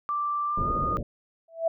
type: tone with pitch glide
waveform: sine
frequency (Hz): 1174.7 to 1227.4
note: D6 to D#6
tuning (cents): 0 to -24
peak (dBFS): -25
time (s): 0.09-0.97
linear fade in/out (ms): 0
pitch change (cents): +76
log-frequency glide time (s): 0.47-0.71
type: low-pass noise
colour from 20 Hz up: pink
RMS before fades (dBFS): -31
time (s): 0.57-1.03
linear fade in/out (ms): 5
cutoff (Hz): 630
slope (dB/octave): 96
type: tone with exponential growth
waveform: sine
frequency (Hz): 659.3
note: E5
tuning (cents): 0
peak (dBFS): -18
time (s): 1.48-1.68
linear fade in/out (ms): 5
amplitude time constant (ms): 43
effects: none